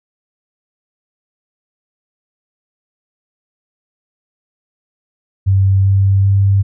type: tone with pitch steps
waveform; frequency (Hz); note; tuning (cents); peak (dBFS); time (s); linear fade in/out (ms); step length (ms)
sine; 96.8 / 97.7 / 98.61; G2 / G2 / G2; -21 / -5 / +11; -8; 5.46-6.63; 20; 390
effects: none